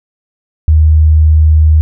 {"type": "tone", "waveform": "sine", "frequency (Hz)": 77.78, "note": "D#2", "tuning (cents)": 0, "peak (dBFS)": -3, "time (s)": [0.68, 1.81], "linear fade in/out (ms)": 0, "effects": []}